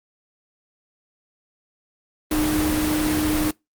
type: tone in noise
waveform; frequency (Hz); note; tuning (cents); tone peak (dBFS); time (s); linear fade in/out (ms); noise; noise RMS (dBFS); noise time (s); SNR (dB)
sine; 305.9; D#4; -29; -20; 2.31-3.51; 5; pink; -25; 2.31-3.51; +2
effects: noise-tail reverb RT60 0.2 s tail -25 dB re dry + Opus 32 kbps